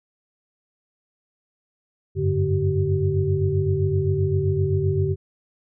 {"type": "tone cluster", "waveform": "sine", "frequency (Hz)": [92.4, 100.1, 144.3, 384.4], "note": ["F#2", "G2", "D3", "G4"], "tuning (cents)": [-2, 37, -30, -34], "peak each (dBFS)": -24, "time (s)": [2.15, 5.16], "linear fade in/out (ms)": 50, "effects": []}